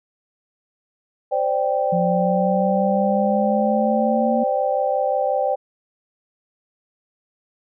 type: chord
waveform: sine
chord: C suspended second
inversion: none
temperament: equal with one note detuned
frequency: 521.7 / 587.3 / 784 Hz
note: C5 / D5 / G5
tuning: -5 / 0 / 0 cents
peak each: -22 dBFS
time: 1.31-5.56 s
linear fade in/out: 20 ms
type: exponential sweep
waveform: sine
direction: up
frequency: 174.61 to 234.4 Hz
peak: -20 dBFS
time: 1.92-4.44 s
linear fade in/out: 10 ms
effects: none